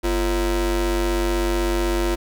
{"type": "ring-modulated tone", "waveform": "40% pulse", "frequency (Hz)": 196, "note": "G3", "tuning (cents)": 0, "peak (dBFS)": -15, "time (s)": [0.03, 2.16], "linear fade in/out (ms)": 20, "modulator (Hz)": 148, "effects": []}